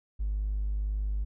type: tone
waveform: triangle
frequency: 51 Hz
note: G#1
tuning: 31 cents flat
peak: -24 dBFS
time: 0.19-1.25 s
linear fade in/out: 20 ms
effects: tanh soft clip ceiling -24 dBFS